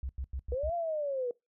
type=tone bursts; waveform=sine; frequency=65.8 Hz; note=C2; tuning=10 cents sharp; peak=-33 dBFS; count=5; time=0.03-0.695 s; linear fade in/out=0 ms; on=61 ms; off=90 ms
type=linear two-way sweep; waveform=sine; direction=up then down; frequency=474.9 to 698.5 to 474.9 Hz; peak=-30 dBFS; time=0.52-1.31 s; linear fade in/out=2 ms; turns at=0.74 s
effects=noise-tail reverb RT60 0.2 s tail -23 dB re dry